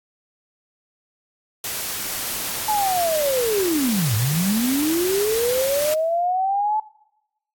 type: noise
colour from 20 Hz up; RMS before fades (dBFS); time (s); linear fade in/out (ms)
white; -27; 1.64-5.94; 2
type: linear two-way sweep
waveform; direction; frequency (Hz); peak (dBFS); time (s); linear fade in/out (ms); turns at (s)
sine; down then up; 870 to 101 to 870; -18; 2.68-6.8; 5; 4.15
effects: noise-tail reverb RT60 0.9 s tail -22 dB re dry + AAC 64 kbps